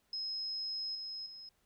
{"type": "tone with level steps", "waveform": "sine", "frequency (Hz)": 5130, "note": "E8", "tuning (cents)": -48, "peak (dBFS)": [-36, -40, -47], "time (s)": [0.13, 1.49], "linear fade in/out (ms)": 2, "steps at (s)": [0.95, 1.26], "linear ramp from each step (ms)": 2, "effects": ["pink hiss -75 dBFS RMS until 1.65 s"]}